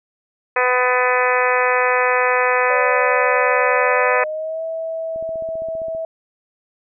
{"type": "harmonic tone", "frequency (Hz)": 250.7, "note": "B3", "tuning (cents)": 26, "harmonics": [2, 3, 4, 5, 6, 7, 8, 9, 10], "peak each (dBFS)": [-19, -24, -21, -23, -26, -22, -24, -28, -26], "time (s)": [0.56, 4.24], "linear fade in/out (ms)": 5}
{"type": "tone with pitch glide", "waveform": "sine", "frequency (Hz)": [573, 650.6], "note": ["D5", "E5"], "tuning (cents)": [-43, -23], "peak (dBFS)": -22, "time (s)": [2.7, 6.05], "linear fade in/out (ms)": 2, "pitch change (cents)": 220, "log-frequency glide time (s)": [3.76, 4.63]}
{"type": "click train", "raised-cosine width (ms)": 2, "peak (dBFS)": -27, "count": 13, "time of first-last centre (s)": [5.16, 5.949], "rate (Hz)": 15.2}
{"effects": []}